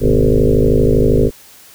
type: tone with frequency modulation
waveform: sine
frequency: 196 Hz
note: G3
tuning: in tune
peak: -8 dBFS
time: 0-1.31 s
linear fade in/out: 50 ms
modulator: 52.7 Hz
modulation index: 5.6
effects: white hiss -42 dBFS RMS until 1.74 s